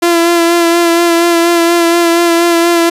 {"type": "tone with vibrato", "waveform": "sawtooth", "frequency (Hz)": 340, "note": "F4", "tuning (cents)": -46, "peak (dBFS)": -3, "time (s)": [0.02, 2.9], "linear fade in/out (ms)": 10, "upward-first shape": "sine", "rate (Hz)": 4.2, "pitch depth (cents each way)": 24, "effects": ["resampled to 32000 Hz"]}